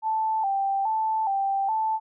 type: tone with vibrato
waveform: sine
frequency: 830.6 Hz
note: G#5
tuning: in tune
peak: -22 dBFS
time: 0.02-2 s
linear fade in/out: 50 ms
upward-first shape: square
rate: 1.2 Hz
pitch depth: 98 cents each way
effects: none